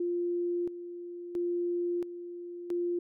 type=tone with tremolo; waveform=sine; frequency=349.2 Hz; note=F4; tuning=in tune; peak=-28 dBFS; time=0-2.99 s; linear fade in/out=5 ms; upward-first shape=square; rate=0.74 Hz; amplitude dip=70%; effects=none